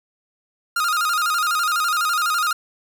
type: tone with vibrato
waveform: 45% pulse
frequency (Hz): 1318.5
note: E6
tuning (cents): 0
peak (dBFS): -18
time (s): 0.76-2.53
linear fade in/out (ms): 5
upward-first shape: square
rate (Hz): 12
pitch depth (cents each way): 96
effects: none